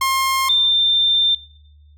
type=tone pair in turn; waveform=sawtooth / sine; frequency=1066 / 3586 Hz; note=C6 / A7; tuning=+32 / +32 cents; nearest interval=octave + major sixth; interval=2100 cents; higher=second; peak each=-12 dBFS; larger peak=neither; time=0.01-0.49 / 0.49-1.35 s; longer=second; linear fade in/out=5 ms; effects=noise-tail reverb RT60 0.9 s tail -21 dB re dry + added 74 Hz sine -45 dBFS peak until 1.97 s